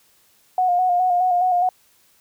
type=tone with vibrato; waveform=sine; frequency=723 Hz; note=F#5; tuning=40 cents flat; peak=-15 dBFS; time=0.58-1.69 s; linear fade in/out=2 ms; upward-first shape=square; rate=4.8 Hz; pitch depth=33 cents each way; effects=white hiss -58 dBFS RMS until 2.2 s